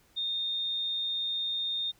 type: tone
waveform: sine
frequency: 3658 Hz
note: A#7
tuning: 33 cents flat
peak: -29 dBFS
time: 0.16-1.92 s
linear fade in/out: 20 ms
effects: pink hiss -64 dBFS RMS until 1.99 s